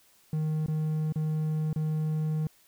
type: tone with dropouts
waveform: triangle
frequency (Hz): 155.4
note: D#3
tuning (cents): -2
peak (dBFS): -24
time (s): 0.33-2.47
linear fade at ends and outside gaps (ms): 2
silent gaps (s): 0.662-0.682 / 1.124-1.158 / 1.73-1.76
effects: white hiss -62 dBFS RMS until 2.67 s